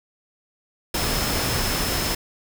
sine tone in noise, 5230 Hz, E8, 15 cents flat, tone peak -31 dBFS, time 0.94-2.15 s, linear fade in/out 5 ms, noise pink, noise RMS -24 dBFS, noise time 0.94-2.15 s, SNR -10 dB, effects none

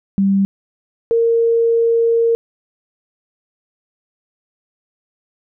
sine tone pair in turn, 196 / 461.6 Hz, G3 / A#4, 0 / -17 cents, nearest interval octave + minor third, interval 1483 cents, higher second, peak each -11 dBFS, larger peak neither, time 0.18-0.45 / 1.11-2.35 s, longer second, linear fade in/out 0 ms, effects none

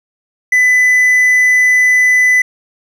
triangle tone, 2000 Hz, B6, 21 cents sharp, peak -5 dBFS, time 0.52-2.42 s, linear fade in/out 5 ms, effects none

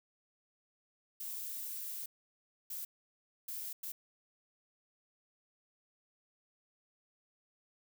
violet noise bursts at uneven times, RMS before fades -42 dBFS, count 4, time 1.2-2.06 / 2.7-2.85 / 3.48-3.73 / 3.83-3.92 s, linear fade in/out 5 ms, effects none

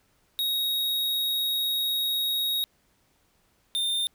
square tone pair in turn, 3772 / 3618 Hz, A#7 / A7, +20 / +48 cents, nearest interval minor second, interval 72 cents, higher first, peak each -25 dBFS, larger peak neither, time 0.39-2.64 / 3.75-4.07 s, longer first, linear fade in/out 0 ms, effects pink hiss -67 dBFS RMS until 4.14 s

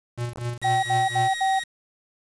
square tone with tremolo, 120 Hz, B2, 49 cents flat, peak -25 dBFS, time 0.17-1.29 s, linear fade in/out 20 ms, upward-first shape triangle, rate 4.1 Hz, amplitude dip 100%
clicks, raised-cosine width 1 ms, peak -21 dBFS, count 2, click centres 0.359 / 0.383 s
30% pulse tone with pitch glide, 1900 to 1886.9 Hz, A#6 to A#6, +33 to +21 cents, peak -26 dBFS, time 0.62-1.64 s, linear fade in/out 10 ms, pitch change -12 cents, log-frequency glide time 1.31-1.38 s
sine tone bursts, 770 Hz, G5, 31 cents flat, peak -19 dBFS, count 4, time 0.64-1.595 s, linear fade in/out 10 ms, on 190 ms, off 65 ms
effects resampled to 22050 Hz + 7-bit

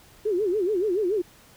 sine tone with vibrato, 390 Hz, G4, 9 cents flat, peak -21 dBFS, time 0.25-1.22 s, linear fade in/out 10 ms, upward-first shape sine, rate 7 Hz, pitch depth 210 cents each way, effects pink hiss -53 dBFS RMS until 1.56 s

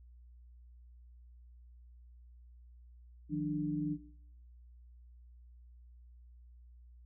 sine tone cluster, 156.6 / 179 / 296.9 Hz, D#3 / F3 / D4, +11 / +43 / +19 cents, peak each -38 / -39 / -34 dBFS, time 3.29-3.98 s, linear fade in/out 50 ms, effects noise-tail reverb RT60 0.7 s tail -19 dB re dry + added 60 Hz sine -54 dBFS peak until 7.05 s

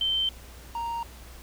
sine / triangle tone pair in turn, 3106 / 931.5 Hz, G7 / A#5, -17 / -2 cents, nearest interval octave + major sixth, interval 2085 cents, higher first, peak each -23 / -27 dBFS, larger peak first, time 0.01-0.29 / 0.75-1.03 s, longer neither, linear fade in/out 2 ms, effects added 60 Hz sine -45 dBFS peak until 1.42 s + pink hiss -49 dBFS RMS until 1.42 s

